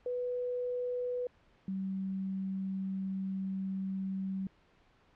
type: tone pair in turn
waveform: sine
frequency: 493.9 / 191.64 Hz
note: B4 / G3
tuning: 0 / -39 cents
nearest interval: octave + major third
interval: 1639 cents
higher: first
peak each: -32 / -33 dBFS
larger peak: first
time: 0.06-1.27 / 1.68-4.47 s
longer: second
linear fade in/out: 2 ms
effects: pink hiss -66 dBFS RMS until 5.15 s + low-pass 3000 Hz 12 dB/octave